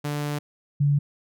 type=tone pair in turn; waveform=sawtooth / sine; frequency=146.83 / 143.56 Hz; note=D3 / D3; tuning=0 / -39 cents; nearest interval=unison; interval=39 cents; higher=first; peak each=-22 / -17 dBFS; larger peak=second; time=0.04-0.39 / 0.8-0.99 s; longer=first; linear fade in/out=10 ms; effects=none